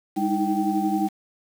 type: tone cluster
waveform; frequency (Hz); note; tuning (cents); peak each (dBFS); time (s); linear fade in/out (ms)
sine; 202.2 / 309.5 / 320.9 / 777; G#3 / D#4 / E4 / G5; -46 / -9 / -46 / -16; -26; 0.16-1.09; 20
effects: 7-bit